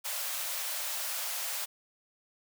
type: high-pass noise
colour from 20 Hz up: white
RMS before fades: -35 dBFS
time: 0.04-1.66 s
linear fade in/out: 20 ms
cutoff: 520 Hz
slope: 96 dB/octave
effects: none